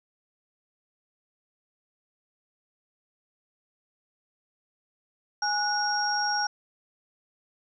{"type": "tone cluster", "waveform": "sine", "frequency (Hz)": [831, 1462, 5580], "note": ["G#5", "F#6", "F8"], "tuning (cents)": [1, -21, -2], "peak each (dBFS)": [-28, -30, -28], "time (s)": [5.42, 6.47], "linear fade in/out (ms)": 5, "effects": []}